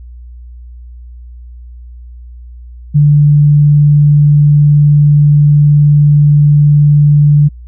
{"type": "tone", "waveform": "sine", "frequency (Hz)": 146.83, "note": "D3", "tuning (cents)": 0, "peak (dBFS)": -3, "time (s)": [2.94, 7.49], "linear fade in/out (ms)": 20, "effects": ["added 60 Hz sine -28 dBFS peak until 7.67 s"]}